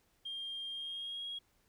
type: tone with pitch glide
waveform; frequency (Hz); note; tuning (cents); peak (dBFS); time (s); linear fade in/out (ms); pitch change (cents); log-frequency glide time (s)
sine; 3206 to 3292; G7 to G#7; +38 to -16; -38; 0.25-1.39; 10; +46; 0.71-1.26
effects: tanh soft clip ceiling -35 dBFS + pink hiss -73 dBFS RMS until 1.68 s